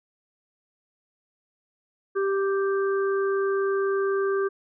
harmonic tone, 392 Hz, G4, in tune, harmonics 1 / 3 / 4, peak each -22 / -32 / -34 dBFS, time 2.15-4.49 s, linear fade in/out 20 ms, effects none

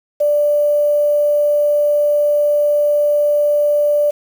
sine tone with quantisation, 588 Hz, D5, 2 cents sharp, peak -11 dBFS, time 0.2-4.11 s, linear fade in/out 10 ms, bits 6, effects none

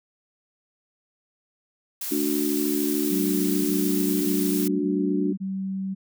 blue noise, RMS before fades -31 dBFS, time 2.01-4.68 s, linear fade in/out 5 ms
sine chord, D major, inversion second, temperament just, 220.2 / 293.7 / 367.1 Hz, A3 / D4 / F#4, +2 / 0 / -14 cents, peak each -30 / -24 / -28 dBFS, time 2.11-5.33 s, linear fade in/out 10 ms
sine tone bursts, 192.1 Hz, G3, 35 cents flat, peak -26 dBFS, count 5, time 3.1-5.95 s, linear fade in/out 20 ms, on 550 ms, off 25 ms
effects none

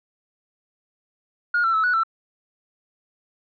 sine tone with pitch steps, 1431 / 1344 / 1303 / 1472 / 1335 Hz, F6 / E6 / E6 / F#6 / E6, +42 / +33 / -20 / -9 / +22 cents, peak -16 dBFS, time 1.54-2.035 s, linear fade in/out 5 ms, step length 99 ms, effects tanh soft clip ceiling -14 dBFS

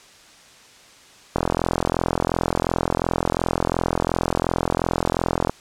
click train, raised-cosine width 1 ms, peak -5 dBFS, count 178, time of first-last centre 1.36-5.496 s, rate 42.8 Hz, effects white hiss -48 dBFS RMS until 5.6 s + low-pass 7000 Hz 12 dB/octave

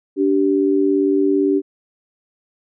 sine tone pair together, 290 / 387.7 Hz, D4 / G4, -22 / -19 cents, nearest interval perfect fourth, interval 503 cents, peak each -16 dBFS, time 0.16-1.62 s, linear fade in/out 50 ms, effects none

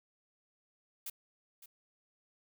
blue noise with echo, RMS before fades -41 dBFS, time 1.06-1.1 s, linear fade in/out 5 ms, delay 560 ms, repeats 1, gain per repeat -13 dB, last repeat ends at 1.66 s, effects none

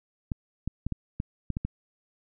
clicks, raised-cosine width 5 ms, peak -17 dBFS, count 8, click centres 0.318 / 0.676 / 0.866 / 0.923 / 1.201 / 1.503 / 1.569 / 1.65 s, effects none

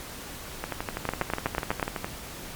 two click trains, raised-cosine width 0.5 ms, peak -14 / -9 dBFS, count 18 / 7, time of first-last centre 0.64-2.045 / 1.09-1.828 s, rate 12.1 / 8.13 Hz, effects pink hiss -40 dBFS RMS until 2.55 s + MP3 96 kbps

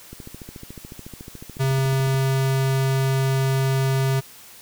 click train, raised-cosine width 3 ms, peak -24 dBFS, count 29, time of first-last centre 0.13-2.144 s, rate 13.9 Hz
square tone, 133.9 Hz, C3, 40 cents sharp, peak -19 dBFS, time 1.59-4.21 s, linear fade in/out 20 ms
effects white hiss -45 dBFS RMS until 4.61 s

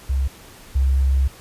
sine tone pair in turn, 67 / 67 Hz, C2 / C2, +42 / +42 cents, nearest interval unison, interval 0 cents, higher neither, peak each -17 / -14 dBFS, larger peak second, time 0.09-0.28 / 0.75-1.28 s, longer second, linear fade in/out 10 ms, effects pink hiss -44 dBFS RMS until 1.4 s + resampled to 32000 Hz

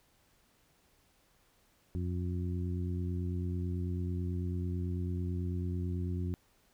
harmonic tone, 89.1 Hz, F2, 35 cents sharp, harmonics 1 / 2 / 3 / 4, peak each -33 / -39 / -43 / -45 dBFS, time 1.95-6.34 s, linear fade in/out 0 ms, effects pink hiss -69 dBFS RMS until 6.73 s

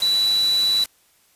sine tone in noise, 3951 Hz, B7, in tune, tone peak -16 dBFS, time 0.02-0.84 s, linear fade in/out 2 ms, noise white, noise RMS -32 dBFS, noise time 0-0.86 s, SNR +13 dB, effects white hiss -59 dBFS RMS until 1.35 s + resampled to 32000 Hz

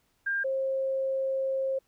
sine tone pair in turn, 1600 / 533.9 Hz, G6 / C5, +35 / +35 cents, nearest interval octave + perfect fifth, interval 1900 cents, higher first, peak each -26 dBFS, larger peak neither, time 0.26-0.44 / 0.44-1.79 s, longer second, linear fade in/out 10 ms, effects pink hiss -71 dBFS RMS until 1.87 s

